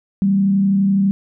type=tone with frequency modulation; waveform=sine; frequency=196 Hz; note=G3; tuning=in tune; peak=-12 dBFS; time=0.22-1.11 s; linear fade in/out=0 ms; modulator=31.9 Hz; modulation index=0.33; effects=none